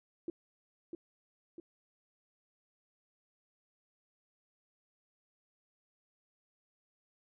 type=tone with echo; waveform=sine; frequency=339.3 Hz; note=F4; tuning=50 cents flat; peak=-34 dBFS; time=0.28-0.3 s; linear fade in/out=2 ms; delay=650 ms; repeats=2; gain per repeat=-5 dB; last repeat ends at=1.6 s; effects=none